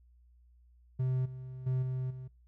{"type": "tone with level steps", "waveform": "triangle", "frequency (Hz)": 128.9, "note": "C3", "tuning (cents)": -26, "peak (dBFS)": [-26, -39, -26, -30, -39], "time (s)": [0.99, 2.28], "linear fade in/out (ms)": 10, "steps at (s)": [1.25, 1.66, 1.82, 2.1], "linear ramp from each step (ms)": 10, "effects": ["noise-tail reverb RT60 0.3 s tail -24 dB re dry", "added 60 Hz sine -59 dBFS peak until 2.47 s"]}